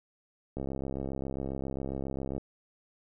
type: click train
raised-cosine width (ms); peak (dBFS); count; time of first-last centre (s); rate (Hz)
2; -22; 123; 0.57-2.38; 67.4
effects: none